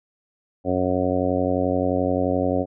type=harmonic tone; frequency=91.5 Hz; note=F#2; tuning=19 cents flat; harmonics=1 / 2 / 3 / 4 / 5 / 6 / 7 / 8; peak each=-29 / -30 / -24 / -30 / -28 / -25 / -29 / -30 dBFS; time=0.64-2.66 s; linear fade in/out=50 ms; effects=none